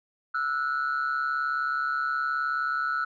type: tone pair together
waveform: sine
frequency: 1323 / 1462 Hz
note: E6 / F#6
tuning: +6 / -21 cents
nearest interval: major second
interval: 173 cents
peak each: -26 / -27 dBFS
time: 0.34-3.05 s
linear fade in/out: 10 ms
effects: tanh soft clip ceiling -21 dBFS